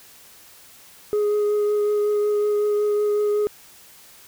sine tone with vibrato, 416.8 Hz, G#4, 6 cents sharp, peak -15 dBFS, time 1.13-3.47 s, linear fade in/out 0 ms, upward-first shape triangle, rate 5.4 Hz, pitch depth 13 cents each way, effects tanh soft clip ceiling -17 dBFS + white hiss -48 dBFS RMS until 4.27 s

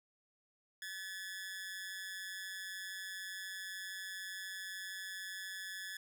sawtooth tone with amplitude modulation, 1718 Hz, A6, 42 cents flat, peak -36 dBFS, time 0.82-5.97 s, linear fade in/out 2 ms, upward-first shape sine, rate 187 Hz, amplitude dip 70%, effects none

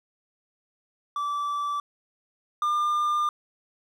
triangle tone pair in turn, 1161 / 1201.2 Hz, D6 / D6, -20 / +39 cents, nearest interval minor second, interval 59 cents, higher second, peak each -24 / -20 dBFS, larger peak second, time 1.16-1.8 / 2.62-3.29 s, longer second, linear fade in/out 2 ms, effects none

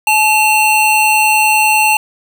square tone pair together, 860 / 2730 Hz, A5 / F7, -40 / -40 cents, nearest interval octave + minor sixth, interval 2000 cents, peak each -12 dBFS, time 0.07-1.97 s, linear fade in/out 2 ms, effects none

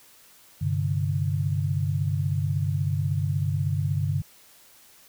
sine chord, G suspended fourth, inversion none, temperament just, 98 / 130.67 / 147 Hz, G2 / C3 / D3, 0 / -2 / +2 cents, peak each -26 / -30 / -26 dBFS, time 0.61-4.22 s, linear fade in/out 10 ms, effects white hiss -54 dBFS RMS until 5.08 s

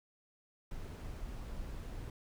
brown noise, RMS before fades -43 dBFS, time 0.71-2.1 s, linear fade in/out 2 ms, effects none

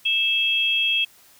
sine tone pair together, 2637 / 3262 Hz, E7 / G#7, 0 / -32 cents, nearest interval major third, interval 368 cents, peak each -21 dBFS, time 0.05-1.05 s, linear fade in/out 10 ms, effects white hiss -53 dBFS RMS until 1.39 s

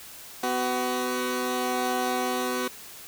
15% pulse tone pair together, 250.5 / 375.4 Hz, B3 / F#4, +25 / +25 cents, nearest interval perfect fifth, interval 700 cents, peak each -22 dBFS, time 0.43-2.68 s, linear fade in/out 5 ms, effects white hiss -44 dBFS RMS until 3.07 s

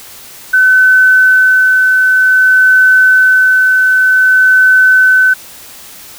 sine tone with tremolo, 1516 Hz, F#6, 42 cents sharp, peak -3 dBFS, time 0.53-5.34 s, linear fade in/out 10 ms, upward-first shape sine, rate 0.53 Hz, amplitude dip 25%, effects white hiss -33 dBFS RMS until 6.18 s

